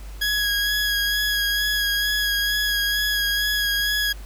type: tone with vibrato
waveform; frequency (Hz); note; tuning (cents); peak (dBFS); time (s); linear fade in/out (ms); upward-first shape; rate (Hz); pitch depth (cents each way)
20% pulse; 1661.2; G#6; 0; -15; 0.21-4.13; 10; sine; 2.2; 20
effects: added 50 Hz sine -34 dBFS peak until 4.25 s + pink hiss -47 dBFS RMS until 4.25 s